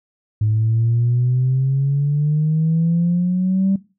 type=exponential sweep; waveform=sine; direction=up; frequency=106.4 to 196 Hz; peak=-13 dBFS; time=0.41-3.76 s; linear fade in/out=5 ms; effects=noise-tail reverb RT60 0.3 s tail -19 dB re dry + tanh soft clip ceiling -10 dBFS